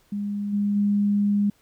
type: tone with level steps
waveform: sine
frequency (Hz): 204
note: G#3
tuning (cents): -31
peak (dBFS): -25 / -20 / -18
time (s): 0.12-1.5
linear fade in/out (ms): 5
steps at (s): 0.52 / 0.75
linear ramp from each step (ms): 20
effects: pink hiss -62 dBFS RMS until 1.61 s